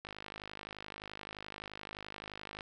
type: click train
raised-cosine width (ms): 0.3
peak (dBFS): -27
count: 133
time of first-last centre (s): 0.05-2.608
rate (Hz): 51.6
effects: none